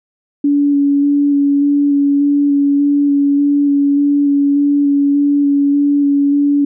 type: tone with vibrato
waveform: sine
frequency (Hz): 284.7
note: C#4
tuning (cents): +46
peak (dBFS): -9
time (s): 0.44-6.65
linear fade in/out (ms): 5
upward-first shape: square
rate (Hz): 1.7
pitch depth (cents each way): 11
effects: none